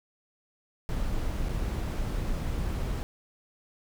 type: noise with dropouts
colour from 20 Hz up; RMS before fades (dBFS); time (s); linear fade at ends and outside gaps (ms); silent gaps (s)
brown; -30; 0.89-3.03; 0; 1.487-1.493
effects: none